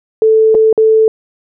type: tone with dropouts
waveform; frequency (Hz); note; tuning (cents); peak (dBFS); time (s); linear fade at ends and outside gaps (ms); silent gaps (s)
sine; 440; A4; 0; -5; 0.22-1.08; 1; 0.545-0.55 / 0.728-0.777
effects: none